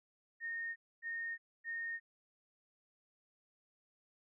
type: tone bursts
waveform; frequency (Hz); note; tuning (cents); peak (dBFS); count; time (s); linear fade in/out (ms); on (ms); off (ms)
sine; 1842; A#6; -21; -38; 3; 0.4-2; 50; 360; 260
effects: none